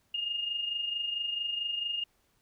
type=tone with amplitude modulation; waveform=sine; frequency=2836 Hz; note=F7; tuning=26 cents sharp; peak=-28 dBFS; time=0.14-2.04 s; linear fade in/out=5 ms; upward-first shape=sine; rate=24.5 Hz; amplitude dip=55%; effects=pink hiss -71 dBFS RMS until 2.41 s